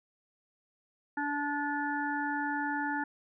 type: harmonic tone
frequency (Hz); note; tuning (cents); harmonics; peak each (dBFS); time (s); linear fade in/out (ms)
290; D4; -22; 1 / 3 / 5 / 6; -35 / -34 / -37 / -37; 1.17-3.04; 5
effects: none